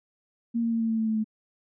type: tone with pitch steps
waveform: sine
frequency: 232.8 / 230.5 / 228.3 / 226 / 223.8 / 221.6 / 219.5 / 217.3 Hz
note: A#3 / A#3 / A#3 / A3 / A3 / A3 / A3 / A3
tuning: -2 / -19 / -36 / +47 / +30 / +13 / -4 / -21 cents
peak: -23 dBFS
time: 0.54-1.244 s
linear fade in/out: 20 ms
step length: 88 ms
effects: none